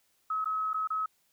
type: tone with dropouts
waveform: sine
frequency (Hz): 1282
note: E6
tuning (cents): -49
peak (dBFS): -28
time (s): 0.3-1.06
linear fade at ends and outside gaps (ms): 5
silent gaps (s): 0.445-0.456 / 0.733-0.742 / 0.874-0.903
effects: white hiss -71 dBFS RMS until 1.32 s